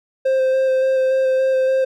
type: tone with vibrato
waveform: triangle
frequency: 525 Hz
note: C5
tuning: 6 cents sharp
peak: -12 dBFS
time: 0.25-1.85 s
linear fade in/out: 10 ms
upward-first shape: square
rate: 3.5 Hz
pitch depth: 10 cents each way
effects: none